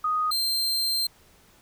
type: tone pair in turn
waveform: sine / 40% pulse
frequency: 1244.5 / 4155 Hz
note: D#6 / C8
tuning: 0 / -13 cents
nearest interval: octave + major sixth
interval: 2087 cents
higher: second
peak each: -22 / -22 dBFS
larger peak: neither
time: 0.04-0.31 / 0.31-1.07 s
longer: second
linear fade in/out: 5 ms
effects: pink hiss -57 dBFS RMS until 1.61 s